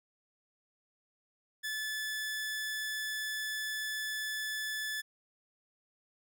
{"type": "tone", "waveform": "sawtooth", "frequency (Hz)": 1733, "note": "A6", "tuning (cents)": -27, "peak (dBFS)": -31, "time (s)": [1.63, 5.02], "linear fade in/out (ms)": 20, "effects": []}